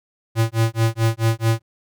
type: tone with tremolo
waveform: square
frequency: 113.2 Hz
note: A2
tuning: 50 cents sharp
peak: -14 dBFS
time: 0.35-1.62 s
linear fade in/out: 50 ms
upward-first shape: sine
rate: 4.6 Hz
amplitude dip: 100%
effects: none